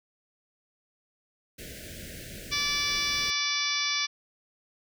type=band-stop noise; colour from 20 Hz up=pink; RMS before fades=-42 dBFS; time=1.58-3.31 s; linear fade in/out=10 ms; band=660 to 1500 Hz; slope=96 dB/octave
type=harmonic tone; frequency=580 Hz; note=D5; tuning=22 cents flat; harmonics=2 / 3 / 4 / 5 / 6 / 7 / 8 / 9 / 10; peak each=-37 / -38 / -31 / -41 / -32 / -38 / -34 / -34 / -36 dBFS; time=2.51-4.07 s; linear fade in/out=20 ms
effects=none